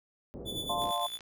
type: low-pass noise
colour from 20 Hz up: white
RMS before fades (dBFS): -42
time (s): 0.34-0.91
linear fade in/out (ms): 0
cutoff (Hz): 490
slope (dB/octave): 24
type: tone with tremolo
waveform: 45% pulse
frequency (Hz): 3473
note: A7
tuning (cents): -23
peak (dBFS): -33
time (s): 0.45-1.19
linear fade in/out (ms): 50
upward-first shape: sine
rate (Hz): 8.8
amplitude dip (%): 65
type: chord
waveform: sine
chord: D minor seventh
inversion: none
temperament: equal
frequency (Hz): 587.3 / 698.5 / 880 / 1046.5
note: D5 / F5 / A5 / C6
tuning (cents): 0 / 0 / 0 / 0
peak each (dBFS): -39 / -33 / -37 / -34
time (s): 0.69-1.07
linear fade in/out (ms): 10
type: click train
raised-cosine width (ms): 0.2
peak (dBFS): -33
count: 23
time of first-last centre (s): 0.82-1.207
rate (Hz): 56.8
effects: none